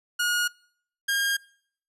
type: tone pair in turn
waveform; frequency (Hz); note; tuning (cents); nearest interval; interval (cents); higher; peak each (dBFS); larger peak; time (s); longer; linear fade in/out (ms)
sawtooth; 1440 / 1616.3; F#6 / G#6; -47 / -47; major second; 200; second; -19; neither; 0.19-0.48 / 1.08-1.37; neither; 10
effects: noise-tail reverb RT60 0.6 s tail -25 dB re dry + resampled to 32000 Hz